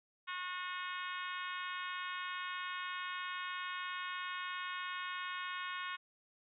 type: harmonic tone with a mistuned harmonic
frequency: 363.1 Hz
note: F#4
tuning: 33 cents flat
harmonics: 3 / 4 / 5 / 6 / 7 / 8 / 9 / 10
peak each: -43 / -45 / -47 / -49 / -50 / -51 / -52 / -53 dBFS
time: 0.27-5.97 s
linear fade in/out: 20 ms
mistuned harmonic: 10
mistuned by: +21 cents
effects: none